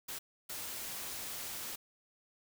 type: noise bursts at uneven times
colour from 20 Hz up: white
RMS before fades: -42 dBFS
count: 2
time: 0.08-0.19 / 0.49-1.76 s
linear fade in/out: 10 ms
effects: none